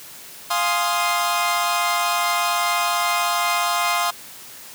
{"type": "chord", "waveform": "sawtooth", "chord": "F minor seventh", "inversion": "none", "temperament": "equal", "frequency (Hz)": [698.5, 830.6, 1046.5, 1244.5], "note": ["F5", "Ab5", "C6", "Eb6"], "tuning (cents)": [0, 0, 0, 0], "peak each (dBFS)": [-20, -25, -19, -21], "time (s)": [0.5, 4.11], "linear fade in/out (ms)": 10, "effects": ["white hiss -40 dBFS RMS until 4.74 s", "high-pass 80 Hz 12 dB/octave"]}